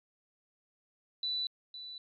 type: tone with echo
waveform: sine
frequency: 3974 Hz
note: B7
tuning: 10 cents sharp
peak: -31 dBFS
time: 1.23-1.47 s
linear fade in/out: 2 ms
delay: 510 ms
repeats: 1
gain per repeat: -11 dB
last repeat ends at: 1.98 s
effects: MP3 48 kbps